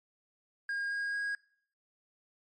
triangle tone with pitch steps, 1623 / 1632.4 / 1641.9 Hz, G#6 / G#6 / G#6, -40 / -30 / -20 cents, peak -30 dBFS, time 0.69-1.35 s, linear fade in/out 2 ms, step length 220 ms, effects noise-tail reverb RT60 0.6 s tail -23 dB re dry + MP3 48 kbps

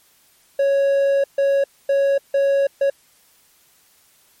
triangle tone bursts at uneven times, 554 Hz, C#5, 1 cent flat, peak -12 dBFS, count 5, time 0.59-1.24 / 1.38-1.64 / 1.89-2.18 / 2.34-2.67 / 2.81-2.9 s, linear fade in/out 5 ms, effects white hiss -56 dBFS RMS until 4.4 s + MP3 64 kbps

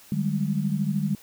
sine tone cluster, 151.4 / 192.9 / 205.8 Hz, D#3 / G3 / G#3, -47 / -28 / -16 cents, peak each -27 dBFS, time 0.12-1.15 s, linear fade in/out 2 ms, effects white hiss -51 dBFS RMS until 1.22 s

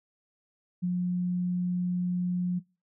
sine tone, 178.9 Hz, F3, 42 cents sharp, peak -25 dBFS, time 0.82-2.6 s, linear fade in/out 20 ms, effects noise-tail reverb RT60 0.3 s tail -23 dB re dry

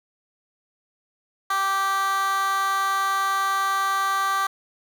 15% pulse tone with high-pass filter, 390 Hz, G4, 9 cents flat, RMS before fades -23 dBFS, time 1.5-4.47 s, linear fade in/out 5 ms, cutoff 1100 Hz, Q 3, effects none

